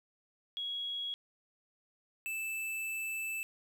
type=tone pair in turn; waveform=sine / square; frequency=3322 / 2637 Hz; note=G#7 / E7; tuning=0 / 0 cents; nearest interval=major third; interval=400 cents; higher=first; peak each=-35 / -36 dBFS; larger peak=first; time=0.57-1.14 / 2.26-3.43 s; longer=second; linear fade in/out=0 ms; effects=11-bit